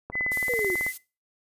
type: click train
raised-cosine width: 1 ms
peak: -22 dBFS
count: 15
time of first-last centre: 0.1-0.865 s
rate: 18.3 Hz
type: tone with pitch glide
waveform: sine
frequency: 2013 to 2031 Hz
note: B6 to B6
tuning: +33 to +48 cents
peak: -25 dBFS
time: 0.12-0.93 s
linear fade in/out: 50 ms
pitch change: +15 cents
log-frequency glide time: 0.41-0.57 s
type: noise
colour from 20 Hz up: violet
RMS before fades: -35 dBFS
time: 0.31-0.98 s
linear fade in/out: 10 ms
type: exponential sweep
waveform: sine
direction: down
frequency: 509 to 349.2 Hz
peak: -26 dBFS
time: 0.49-0.75 s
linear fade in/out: 5 ms
effects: noise-tail reverb RT60 0.3 s tail -20 dB re dry + resampled to 32000 Hz